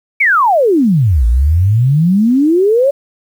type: exponential two-way sweep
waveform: sine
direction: down then up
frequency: 2349 to 55 to 577 Hz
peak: -7 dBFS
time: 0.2-2.91 s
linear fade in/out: 10 ms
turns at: 1.26 s
effects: 7-bit